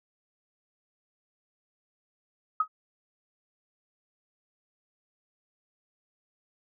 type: tone with exponential decay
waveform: sine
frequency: 1265 Hz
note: D#6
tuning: 28 cents sharp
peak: -18 dBFS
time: 2.6-2.68 s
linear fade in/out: 5 ms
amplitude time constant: 16 ms
effects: none